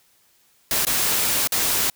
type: noise with dropouts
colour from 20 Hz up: white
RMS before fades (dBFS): -21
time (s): 0.71-1.9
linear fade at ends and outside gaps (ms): 2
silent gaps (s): 0.851-0.868 / 1.474-1.521
effects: white hiss -60 dBFS RMS until 1.95 s